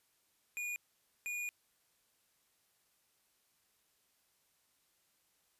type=tone bursts at uneven times; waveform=square; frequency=2442 Hz; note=D#7; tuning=33 cents flat; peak=-38 dBFS; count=2; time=0.57-0.76 / 1.26-1.49 s; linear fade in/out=0 ms; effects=white hiss -75 dBFS RMS until 5.59 s + resampled to 32000 Hz